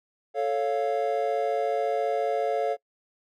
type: chord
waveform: triangle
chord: A augmented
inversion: none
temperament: equal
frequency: 440 / 554.4 / 698.5 Hz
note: A4 / C#5 / E#5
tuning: 0 / 0 / 0 cents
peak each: -26 dBFS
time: 0.34-2.77 s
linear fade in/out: 50 ms
effects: noise-tail reverb RT60 0.1 s tail -23 dB re dry

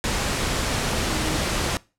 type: tone in noise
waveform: sine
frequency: 311.1 Hz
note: D#4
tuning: in tune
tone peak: -30 dBFS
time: 1.11-1.37 s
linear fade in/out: 0 ms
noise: pink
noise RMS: -24 dBFS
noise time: 0.04-1.77 s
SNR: -9 dB
effects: noise-tail reverb RT60 0.3 s tail -22 dB re dry + low-pass 9000 Hz 12 dB/octave

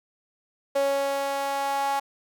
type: tone with high-pass filter sweep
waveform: sawtooth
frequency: 277.2 Hz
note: C#4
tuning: in tune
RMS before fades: -26 dBFS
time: 0.75-2 s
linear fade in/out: 10 ms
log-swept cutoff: 560 to 850 Hz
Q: 5.1
effects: none

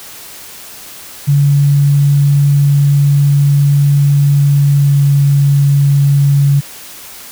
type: tone with pitch glide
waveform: sine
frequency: 142.3 to 140.99 Hz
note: C#3 to C#3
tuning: +46 to +30 cents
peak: -6 dBFS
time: 1.27-6.61 s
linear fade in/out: 20 ms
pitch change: -16 cents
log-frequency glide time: 4.39-5.17 s
effects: white hiss -32 dBFS RMS until 7.31 s

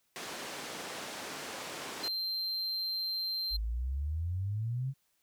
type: band-pass noise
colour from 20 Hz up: pink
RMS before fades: -42 dBFS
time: 0.16-2.08 s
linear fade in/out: 0 ms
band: 300 to 8400 Hz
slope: 12 dB/octave
type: tone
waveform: triangle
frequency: 4143 Hz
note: C8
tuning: 18 cents flat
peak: -31 dBFS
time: 2.03-3.57 s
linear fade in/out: 10 ms
type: exponential sweep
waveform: sine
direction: up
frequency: 49.6 to 138.7 Hz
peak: -31 dBFS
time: 3.5-4.94 s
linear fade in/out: 50 ms
effects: white hiss -75 dBFS RMS until 5.22 s

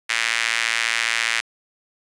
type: tone with high-pass filter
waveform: sawtooth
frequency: 114.8 Hz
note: A#2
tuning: 26 cents flat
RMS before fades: -22 dBFS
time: 0.09-1.41 s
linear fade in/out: 10 ms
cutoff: 2000 Hz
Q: 2.3
effects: resampled to 22050 Hz

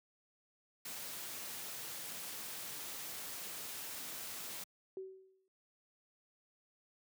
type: noise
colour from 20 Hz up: white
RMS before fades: -45 dBFS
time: 0.85-4.64 s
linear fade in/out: 5 ms
type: tone with exponential decay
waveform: sine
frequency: 379.9 Hz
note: F#4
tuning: 46 cents sharp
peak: -39 dBFS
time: 4.97-5.48 s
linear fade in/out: 1 ms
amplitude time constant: 110 ms
effects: high-pass 100 Hz 12 dB/octave

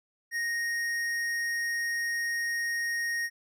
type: tone with tanh clipping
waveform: sine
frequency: 1864.7 Hz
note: A#6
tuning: in tune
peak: -30 dBFS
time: 0.31-3.3 s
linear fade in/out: 50 ms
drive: 14 dB
effects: none

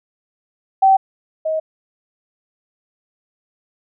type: tone pair in turn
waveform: sine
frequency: 771 / 631.8 Hz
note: G5 / D#5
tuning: -29 / +26 cents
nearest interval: minor third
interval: 345 cents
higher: first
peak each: -8 / -17 dBFS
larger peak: first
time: 0.82-0.97 / 1.45-1.6 s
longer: neither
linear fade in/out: 10 ms
effects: none

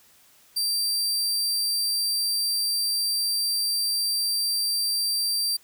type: tone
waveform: sawtooth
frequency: 4699 Hz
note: D8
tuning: in tune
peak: -20 dBFS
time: 0.56-5.57 s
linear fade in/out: 10 ms
effects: white hiss -57 dBFS RMS until 5.63 s

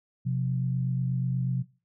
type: tone pair together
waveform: sine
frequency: 128.92 / 177.2 Hz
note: C3 / F3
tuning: -25 / +25 cents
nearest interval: tritone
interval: 550 cents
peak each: -26 / -31 dBFS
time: 0.25-1.63 s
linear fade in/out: 20 ms
effects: noise-tail reverb RT60 0.3 s tail -18 dB re dry

